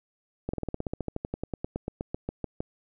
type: slowing click train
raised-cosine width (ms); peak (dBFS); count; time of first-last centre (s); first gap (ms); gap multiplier
2; -17; 24; 0.49-2.605; 45; 1.06
effects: none